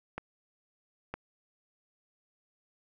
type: clicks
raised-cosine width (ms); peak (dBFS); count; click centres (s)
0.5; -21; 2; 0.18 / 1.14
effects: none